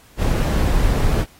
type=noise; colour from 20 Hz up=brown; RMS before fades=-17 dBFS; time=0.17-1.26 s; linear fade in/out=50 ms; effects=pink hiss -50 dBFS RMS until 1.39 s + AAC 48 kbps